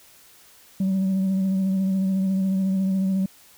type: tone with vibrato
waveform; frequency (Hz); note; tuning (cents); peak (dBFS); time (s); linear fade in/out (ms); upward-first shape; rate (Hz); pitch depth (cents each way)
sine; 191; G3; -45; -17; 0.8-3.26; 5; triangle; 14; 30
effects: tanh soft clip ceiling -18 dBFS + white hiss -52 dBFS RMS until 3.57 s